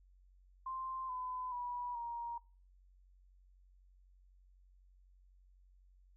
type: tone with pitch steps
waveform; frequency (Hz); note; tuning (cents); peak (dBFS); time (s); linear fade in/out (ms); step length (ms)
sine; 1046.5 / 1010.3 / 975.3 / 941.5; C6 / B5 / B5 / A#5; 0 / +39 / -22 / +17; -39; 0.66-2.38; 5; 430
effects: noise-tail reverb RT60 0.4 s tail -23 dB re dry + added 46 Hz sine -62 dBFS peak until 6.16 s